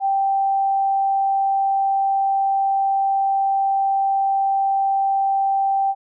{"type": "tone", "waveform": "sine", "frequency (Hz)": 783, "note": "G5", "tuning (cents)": -2, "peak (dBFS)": -16, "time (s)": [0, 5.95], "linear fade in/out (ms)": 50, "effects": []}